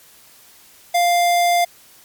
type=tone; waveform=square; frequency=698.5 Hz; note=F5; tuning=in tune; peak=-14 dBFS; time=0.94-1.65 s; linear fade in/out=10 ms; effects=white hiss -48 dBFS RMS until 2.04 s + MP3 96 kbps